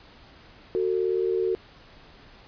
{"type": "tone pair together", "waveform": "sine", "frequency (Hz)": [371.9, 450.3], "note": ["F#4", "A4"], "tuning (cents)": [9, 40], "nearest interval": "minor third", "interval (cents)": 331, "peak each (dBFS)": [-24, -26], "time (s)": [0.75, 1.55], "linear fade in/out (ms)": 0, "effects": ["pink hiss -51 dBFS RMS until 2.47 s", "resampled to 11025 Hz"]}